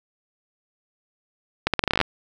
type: accelerating click train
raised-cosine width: 0.3 ms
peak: -3 dBFS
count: 12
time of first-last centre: 1.67-2.013 s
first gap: 67 ms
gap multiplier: 0.83
effects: none